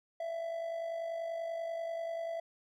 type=tone with amplitude modulation; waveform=triangle; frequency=665 Hz; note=E5; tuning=15 cents sharp; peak=-31 dBFS; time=0.2-2.4 s; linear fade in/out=5 ms; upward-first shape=sine; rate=50.3 Hz; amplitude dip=50%; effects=none